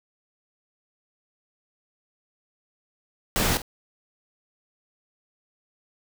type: noise with echo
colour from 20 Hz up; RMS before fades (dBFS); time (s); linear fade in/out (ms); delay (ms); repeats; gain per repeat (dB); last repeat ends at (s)
pink; -23; 3.36-3.57; 0; 48; 1; -13; 3.618
effects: none